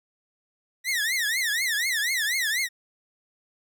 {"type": "tone with vibrato", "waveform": "sawtooth", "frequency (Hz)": 1897, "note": "A#6", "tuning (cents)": 30, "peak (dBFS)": -20, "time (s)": [0.84, 2.69], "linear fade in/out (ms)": 50, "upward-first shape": "triangle", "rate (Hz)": 4.1, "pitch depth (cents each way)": 260, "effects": []}